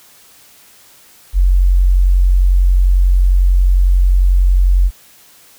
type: tone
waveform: sine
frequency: 45.57 Hz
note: F#1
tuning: 26 cents flat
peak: -7 dBFS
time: 1.33-4.91 s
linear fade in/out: 50 ms
effects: white hiss -45 dBFS RMS until 5.58 s